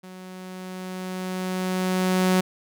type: tone with level ramp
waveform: sawtooth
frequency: 185 Hz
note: F#3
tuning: in tune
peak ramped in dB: -36 to -13 dBFS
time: 0.03-2.41 s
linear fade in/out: 10 ms
effects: none